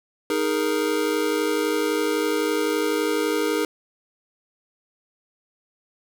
square chord, D# suspended fourth, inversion none, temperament just, 311.1 / 414.8 / 466.7 Hz, D#4 / G#4 / A#4, 0 / -2 / +2 cents, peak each -26 dBFS, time 0.3-3.65 s, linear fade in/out 2 ms, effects none

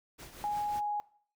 pink noise with tremolo, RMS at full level -47 dBFS, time 0.18-0.81 s, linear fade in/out 20 ms, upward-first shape triangle, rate 5.6 Hz, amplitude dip 60%
sine tone, 830.6 Hz, G#5, in tune, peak -30 dBFS, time 0.44-1 s, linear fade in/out 0 ms
effects noise-tail reverb RT60 0.5 s tail -20 dB re dry

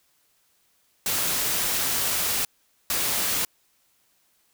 white noise bursts at uneven times, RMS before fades -25 dBFS, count 2, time 1.06-2.45 / 2.9-3.45 s, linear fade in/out 2 ms, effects white hiss -66 dBFS RMS until 4.53 s

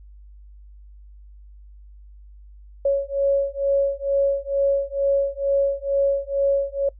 sine beating tone pair, 554.4 / 556.6 Hz, C#5 / C#5, 0 / +7 cents, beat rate 2.2 Hz, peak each -21 dBFS, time 2.85-6.89 s, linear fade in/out 5 ms, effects noise-tail reverb RT60 0.1 s tail -22 dB re dry + added 50 Hz sine -42 dBFS peak until 6.99 s

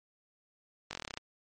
slowing click train, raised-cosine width 0.2 ms, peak -20 dBFS, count 11, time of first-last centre 0.91-1.174 s, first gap 20 ms, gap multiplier 1.06, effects MP3 48 kbps

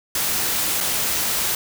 white noise with dropouts, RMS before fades -22 dBFS, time 0.15-1.55 s, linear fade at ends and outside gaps 2 ms, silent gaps 0.804-0.808 s, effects none

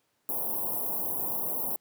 white band-stop noise, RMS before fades -31 dBFS, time 0.29-1.76 s, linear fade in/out 0 ms, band 1000 to 11000 Hz, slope 48 dB/octave, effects pink hiss -73 dBFS RMS until 1.8 s + high-pass 150 Hz 12 dB/octave

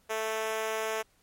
5% pulse tone with high-pass filter, 220 Hz, A3, in tune, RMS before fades -32 dBFS, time 0.09-1.03 s, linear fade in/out 20 ms, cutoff 500 Hz, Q 3.7, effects pink hiss -67 dBFS RMS until 1.22 s + MP3 64 kbps

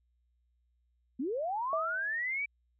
sine linear sweep, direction up, 230 to 2333 Hz, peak -31 dBFS, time 1.19-2.46 s, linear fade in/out 10 ms
sine tone with exponential decay, 647 Hz, E5, 32 cents flat, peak -28 dBFS, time 1.73-2.24 s, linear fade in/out 1 ms, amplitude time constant 110 ms
effects added 60 Hz sine -70 dBFS peak until 2.79 s

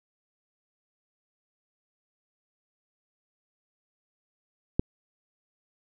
click, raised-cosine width 3 ms, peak -9 dBFS, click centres 4.795 s, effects none

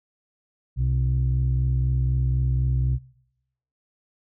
sine tone pair together, 64 / 128 Hz, C2 / C3, -38 / -38 cents, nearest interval octave, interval 1200 cents, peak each -21 / -21 dBFS, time 0.76-2.99 s, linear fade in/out 50 ms, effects noise-tail reverb RT60 0.8 s tail -21 dB re dry + tanh soft clip ceiling -15 dBFS

